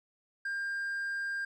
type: tone with hard clipping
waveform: sine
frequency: 1600 Hz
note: G6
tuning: 35 cents sharp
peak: -33 dBFS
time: 0.45-1.45 s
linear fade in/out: 5 ms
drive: 2 dB
effects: none